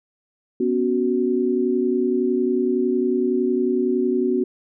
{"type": "chord", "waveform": "sine", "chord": "B suspended second", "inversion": "none", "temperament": "just", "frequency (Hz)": [246.9, 277.8, 370.4], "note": ["B3", "C#4", "F#4"], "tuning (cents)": [0, 4, 2], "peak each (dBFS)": [-22, -25, -20], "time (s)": [0.6, 4.44], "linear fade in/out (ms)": 5, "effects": []}